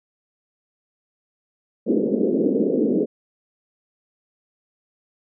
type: band-pass noise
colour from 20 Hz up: pink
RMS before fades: -20 dBFS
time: 1.86-3.06 s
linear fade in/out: 20 ms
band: 200 to 490 Hz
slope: 48 dB/octave
effects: none